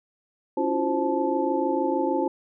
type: tone cluster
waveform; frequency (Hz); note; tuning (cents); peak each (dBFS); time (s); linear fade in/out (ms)
sine; 279 / 331.6 / 358.1 / 526 / 871; C#4 / E4 / F4 / C5 / A5; +11 / +10 / +43 / +9 / -18; -28; 0.57-2.28; 5
effects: none